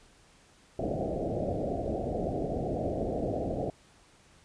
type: low-pass noise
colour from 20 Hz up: white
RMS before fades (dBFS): -32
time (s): 0.79-3.7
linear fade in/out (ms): 2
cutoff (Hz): 730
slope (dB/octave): 96
effects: pink hiss -60 dBFS RMS until 4.44 s + resampled to 22050 Hz